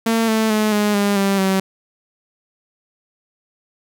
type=tone with pitch steps; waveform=sawtooth; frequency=226.8 / 220.5 / 214.3 / 208.3 / 202.5 / 196.87 / 191.38 Hz; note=A#3 / A3 / A3 / G#3 / G#3 / G3 / G3; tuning=-47 / +4 / -45 / +5 / -43 / +8 / -41 cents; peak=-11 dBFS; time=0.06-1.6 s; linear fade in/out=5 ms; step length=220 ms; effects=none